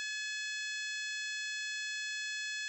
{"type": "harmonic tone", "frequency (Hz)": 854, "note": "G#5", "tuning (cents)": 48, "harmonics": [2, 3, 4, 5, 6, 7, 8, 9], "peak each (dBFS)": [-39, -43, -45, -47, -49, -50, -51, -52], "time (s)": [0, 2.68], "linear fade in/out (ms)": 0, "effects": ["12-bit"]}